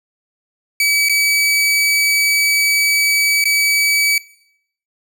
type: tone with dropouts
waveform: sawtooth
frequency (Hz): 2286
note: D7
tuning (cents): -47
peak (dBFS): -9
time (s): 0.8-4.18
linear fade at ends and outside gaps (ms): 2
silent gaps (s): 1.087-1.095 / 3.441-3.454
effects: noise-tail reverb RT60 0.7 s tail -20 dB re dry